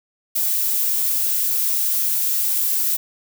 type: noise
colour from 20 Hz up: violet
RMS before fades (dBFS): -20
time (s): 0.35-2.97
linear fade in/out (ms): 10
effects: none